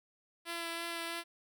5% pulse tone with vibrato, 336.6 Hz, E4, 36 cents sharp, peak -26 dBFS, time 0.45-1.24 s, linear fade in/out 50 ms, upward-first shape sine, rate 3 Hz, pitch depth 13 cents each way, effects none

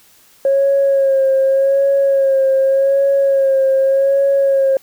sine tone with vibrato, 544 Hz, C#5, 33 cents flat, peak -9 dBFS, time 0.45-4.77 s, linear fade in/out 2 ms, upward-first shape sine, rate 0.85 Hz, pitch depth 30 cents each way, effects tanh soft clip ceiling -6 dBFS + white hiss -49 dBFS RMS until 4.82 s

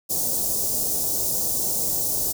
white band-stop noise, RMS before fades -24 dBFS, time 0.09-2.33 s, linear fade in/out 20 ms, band 700 to 5600 Hz, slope 24 dB/octave, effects none

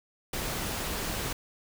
pink noise, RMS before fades -33 dBFS, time 0.33-1.33 s, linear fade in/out 5 ms, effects none

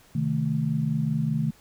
sine chord, A diminished, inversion first, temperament equal, 130.81 / 155.56 / 220 Hz, C3 / Eb3 / A3, 0 / 0 / 0 cents, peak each -29 / -25 / -28 dBFS, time 0.15-1.51 s, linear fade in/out 5 ms, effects pink hiss -56 dBFS RMS until 1.6 s

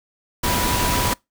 sine tone in noise, 980 Hz, B5, 14 cents flat, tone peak -25 dBFS, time 0.43-1.14 s, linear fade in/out 10 ms, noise pink, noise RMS -21 dBFS, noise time 0.43-1.14 s, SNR -7 dB, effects noise-tail reverb RT60 0.2 s tail -25 dB re dry

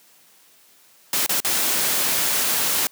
white noise with dropouts, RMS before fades -21 dBFS, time 1.13-2.87 s, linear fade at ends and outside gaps 2 ms, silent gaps 1.263-1.293 / 1.403-1.447 s, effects white hiss -54 dBFS RMS until 2.91 s + high-pass 150 Hz 12 dB/octave

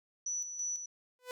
sine tone with tremolo, 5930 Hz, F#8, 3 cents sharp, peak -33 dBFS, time 0.26-0.86 s, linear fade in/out 5 ms, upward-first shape square, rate 3 Hz, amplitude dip 55%
sawtooth tone with exponential growth, 500 Hz, B4, 21 cents sharp, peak -32 dBFS, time 1.19-1.31 s, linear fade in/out 1 ms, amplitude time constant 25 ms
effects none

